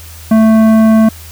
triangle tone with tanh clipping, 220.9 Hz, A3, 7 cents sharp, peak -6 dBFS, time 0.31-1.09 s, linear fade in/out 5 ms, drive 17 dB, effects added 81 Hz sine -31 dBFS peak until 1.31 s + white hiss -35 dBFS RMS until 1.31 s

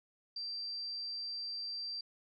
sine tone, 4699 Hz, D8, in tune, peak -38 dBFS, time 0.36-2.01 s, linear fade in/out 5 ms, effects none

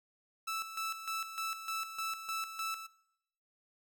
sawtooth tone with tremolo, 1317 Hz, E6, 2 cents flat, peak -31 dBFS, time 0.47-2.87 s, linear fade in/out 10 ms, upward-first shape square, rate 3.3 Hz, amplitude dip 65%, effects noise-tail reverb RT60 0.8 s tail -21 dB re dry

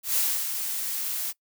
blue noise with ADSR envelope, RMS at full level -23 dBFS, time 0.03-1.33 s, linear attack 130 ms, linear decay 280 ms, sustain -7 dB, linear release 32 ms, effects noise-tail reverb RT60 0.1 s tail -22 dB re dry

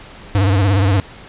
square tone with vibrato, 98 Hz, G2, in tune, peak -12 dBFS, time 0.35-1 s, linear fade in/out 0 ms, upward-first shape sine, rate 17 Hz, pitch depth 98 cents each way, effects pink hiss -38 dBFS RMS until 1.28 s + resampled to 8000 Hz

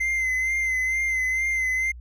triangle tone with vibrato, 2068 Hz, C7, 21 cents flat, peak -20 dBFS, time 0-1.92 s, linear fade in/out 10 ms, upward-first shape sine, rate 2.2 Hz, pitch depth 34 cents each way, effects added 60 Hz sine -38 dBFS peak until 2 s

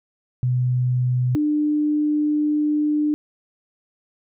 sine tone pair in turn, 125.3 / 299.4 Hz, B2 / D4, +25 / +33 cents, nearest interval octave + minor third, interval 1508 cents, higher second, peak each -17 dBFS, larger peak neither, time 0.43-1.35 / 1.35-3.14 s, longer second, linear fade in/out 0 ms, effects none

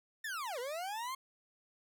40% pulse linear two-way sweep, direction down then up, 1830 to 465.1 to 1082 Hz, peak -37 dBFS, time 0.24-1.15 s, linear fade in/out 5 ms, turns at 0.59 s, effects none

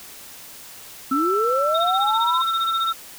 sine linear sweep, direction up, 256.5 to 1044 Hz, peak -20 dBFS, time 1.11-2.42 s, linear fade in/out 5 ms
sine tone with pitch glide, 1328 to 1337.2 Hz, E6 to E6, +12 to +24 cents, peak -20 dBFS, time 1.11-2.93 s, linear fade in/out 10 ms, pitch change +12 cents, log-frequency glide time 1.24-1.8 s
sine tone with tremolo, 3692 Hz, A#7, 17 cents flat, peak -22 dBFS, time 1.74-2.94 s, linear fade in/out 10 ms, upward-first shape sine, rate 15 Hz, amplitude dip 100%
effects white hiss -41 dBFS RMS until 3.18 s

